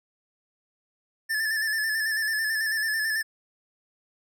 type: tone with vibrato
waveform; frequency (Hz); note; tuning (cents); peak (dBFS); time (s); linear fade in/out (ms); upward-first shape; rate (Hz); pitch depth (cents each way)
square; 1753; A6; -7; -25; 1.29-3.23; 20; square; 9.1; 38
effects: none